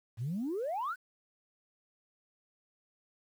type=exponential sweep; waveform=sine; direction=up; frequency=103.83 to 1568 Hz; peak=-31 dBFS; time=0.17-0.96 s; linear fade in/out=50 ms; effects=tanh soft clip ceiling -29 dBFS + 10-bit